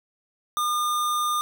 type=tone; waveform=square; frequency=1210 Hz; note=D#6; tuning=49 cents flat; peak=-23 dBFS; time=0.57-1.41 s; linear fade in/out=0 ms; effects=none